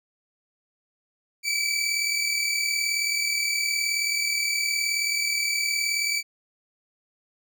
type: tone pair together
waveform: 20% pulse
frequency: 2284 / 2323 Hz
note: D7 / D7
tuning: -49 / -20 cents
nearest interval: unison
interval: 29 cents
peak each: -22 / -21 dBFS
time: 1.43-6.23 s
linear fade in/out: 50 ms
effects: none